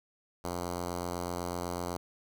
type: tone with notch filter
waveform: 5% pulse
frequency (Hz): 88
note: F2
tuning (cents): +14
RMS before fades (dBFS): -36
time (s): 0.44-1.97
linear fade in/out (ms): 5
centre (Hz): 2600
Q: 1.4
effects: none